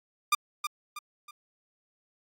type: tone with echo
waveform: sawtooth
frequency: 1200 Hz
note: D6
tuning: 37 cents sharp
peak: -17 dBFS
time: 0.32-0.35 s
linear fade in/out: 5 ms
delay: 320 ms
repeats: 3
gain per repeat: -8 dB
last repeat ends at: 1.31 s
effects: AAC 48 kbps